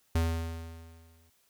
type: tone with exponential decay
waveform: square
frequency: 82.41 Hz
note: E2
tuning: in tune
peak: -24 dBFS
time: 0.15-1.3 s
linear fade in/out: 5 ms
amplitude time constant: 250 ms
effects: white hiss -69 dBFS RMS until 1.49 s